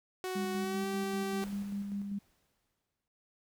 sawtooth tone with pitch glide, 371.3 to 388 Hz, F#4 to G4, +6 to -18 cents, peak -31 dBFS, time 0.24-1.44 s, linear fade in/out 0 ms, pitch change +76 cents, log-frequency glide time 0.55-0.87 s
sine tone with tremolo, 200.9 Hz, G3, 43 cents sharp, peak -33 dBFS, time 0.35-2.19 s, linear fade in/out 10 ms, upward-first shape square, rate 5.1 Hz, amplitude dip 35%
pink noise with exponential decay, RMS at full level -50 dBFS, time 1.42-3.08 s, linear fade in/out 1 ms, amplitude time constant 360 ms
effects none

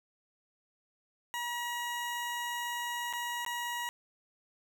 20% pulse tone with dropouts, 958 Hz, A#5, 47 cents sharp, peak -29 dBFS, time 1.34-3.89 s, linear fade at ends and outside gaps 0 ms, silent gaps 3.128-3.135 / 3.449-3.463 s, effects none

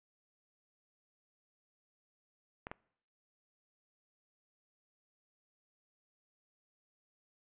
clicks, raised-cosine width 0.5 ms, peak -26 dBFS, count 2, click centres 2.669 / 2.715 s, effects noise-tail reverb RT60 0.7 s tail -24 dB re dry + resampled to 8000 Hz

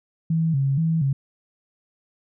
sine tone with vibrato, 149.2 Hz, D3, 28 cents sharp, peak -18 dBFS, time 0.3-1.13 s, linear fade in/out 5 ms, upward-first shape square, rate 2.1 Hz, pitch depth 150 cents each way, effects none

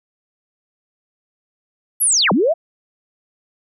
sine linear two-way sweep, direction down then up, 11840 to 162.2 to 706 Hz, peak -12 dBFS, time 2-2.54 s, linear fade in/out 20 ms, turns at 2.32 s, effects none

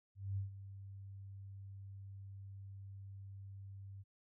sine tone with ADSR envelope, 98 Hz, G2, in tune, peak -35 dBFS, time 0.15-4.04 s, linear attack 220 ms, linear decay 130 ms, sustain -13 dB, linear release 30 ms, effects none

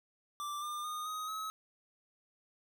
square tone with pitch steps, 1174.7 / 1200.8 / 1227.4 / 1254.7 / 1282.5 Hz, D6 / D6 / D#6 / D#6 / E6, 0 / +38 / -24 / +14 / -48 cents, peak -38 dBFS, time 0.4-1.5 s, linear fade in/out 0 ms, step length 220 ms, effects none

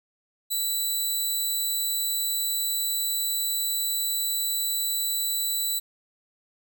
10% pulse tone, 3970 Hz, B7, 8 cents sharp, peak -17 dBFS, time 0.5-5.8 s, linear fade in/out 20 ms, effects none

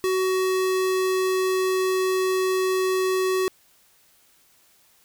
square tone, 374.6 Hz, F#4, 21 cents sharp, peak -21 dBFS, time 0.04-3.48 s, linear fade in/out 0 ms, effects white hiss -59 dBFS RMS until 5.04 s

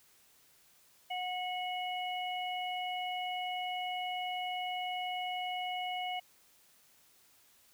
harmonic tone, 730 Hz, F#5, 24 cents flat, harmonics 1 / 3 / 4, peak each -36 / -42 / -41 dBFS, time 1.1-6.2 s, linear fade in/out 10 ms, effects white hiss -65 dBFS RMS until 7.73 s

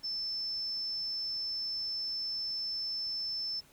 sine tone, 5290 Hz, E8, 5 cents sharp, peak -33 dBFS, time 0.03-3.61 s, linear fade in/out 20 ms, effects pink hiss -61 dBFS RMS until 3.72 s

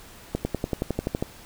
accelerating click train, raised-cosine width 2 ms, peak -11 dBFS, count 11, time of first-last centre 0.35-1.225 s, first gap 100 ms, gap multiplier 0.97, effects pink hiss -47 dBFS RMS until 1.45 s

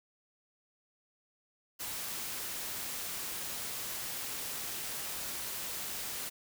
white noise, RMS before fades -39 dBFS, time 1.79-6.3 s, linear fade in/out 20 ms, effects none

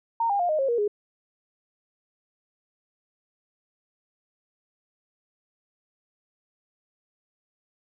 sine tone with pitch steps, 920 / 805.5 / 705.3 / 617.6 / 540.8 / 473.5 / 414.6 Hz, A#5 / G5 / F5 / D#5 / C#5 / A#4 / G#4, -23 / +47 / +17 / -13 / -43 / +27 / -3 cents, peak -21 dBFS, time 0.2-0.879 s, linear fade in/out 5 ms, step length 97 ms, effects none

